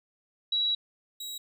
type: tone pair in turn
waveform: sine / sawtooth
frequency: 3893 / 3857 Hz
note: B7 / B7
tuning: -26 / -42 cents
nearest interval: unison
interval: 16 cents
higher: first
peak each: -24 / -33 dBFS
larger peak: first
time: 0.52-0.75 / 1.2-1.38 s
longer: first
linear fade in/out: 5 ms
effects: none